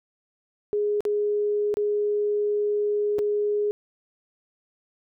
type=tone with dropouts; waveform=sine; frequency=415.3 Hz; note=G#4; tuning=in tune; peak=-21 dBFS; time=0.73-3.71 s; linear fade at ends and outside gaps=0 ms; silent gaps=1.006-1.052 / 1.741-1.77 / 3.185-3.19 s; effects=none